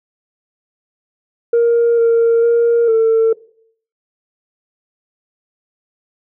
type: tone with pitch steps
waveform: sine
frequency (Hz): 468.5 / 462.1 / 468.1 / 449.3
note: A#4 / A#4 / A#4 / A4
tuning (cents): +9 / -15 / +7 / +36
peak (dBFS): -7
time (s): 1.53-3.33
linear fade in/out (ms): 5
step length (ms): 450
effects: noise-tail reverb RT60 0.6 s tail -21 dB re dry + tanh soft clip ceiling -7 dBFS